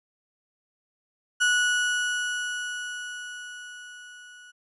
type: tone with level ramp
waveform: 35% pulse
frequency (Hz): 1468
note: F#6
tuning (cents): -14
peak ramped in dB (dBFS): -17 to -45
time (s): 1.4-4.52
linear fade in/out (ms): 20
effects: resampled to 24000 Hz